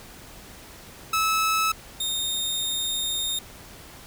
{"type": "tone pair in turn", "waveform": "sawtooth", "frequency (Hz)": [1300, 3677], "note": ["E6", "A#7"], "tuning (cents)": [-24, -24], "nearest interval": "octave + tritone", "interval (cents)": 1800, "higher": "second", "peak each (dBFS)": [-17, -22], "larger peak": "first", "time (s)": [[1.13, 1.72], [2, 3.39]], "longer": "second", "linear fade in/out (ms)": 5, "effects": ["pink hiss -45 dBFS RMS until 4.06 s"]}